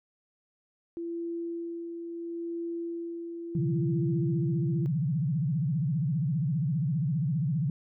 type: tone with tremolo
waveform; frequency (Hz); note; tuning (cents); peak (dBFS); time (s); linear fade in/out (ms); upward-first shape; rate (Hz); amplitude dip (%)
sine; 338.1; E4; +44; -31; 0.97-4.86; 0; sine; 0.73; 40
type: tone with vibrato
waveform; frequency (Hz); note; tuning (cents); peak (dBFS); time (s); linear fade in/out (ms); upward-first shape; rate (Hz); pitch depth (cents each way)
sine; 150; D3; +37; -25; 3.55-7.7; 2; sine; 15; 270
effects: none